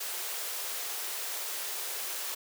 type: high-pass noise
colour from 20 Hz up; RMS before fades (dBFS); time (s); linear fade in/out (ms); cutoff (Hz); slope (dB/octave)
white; -36; 0-2.35; 10; 350; 96
effects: none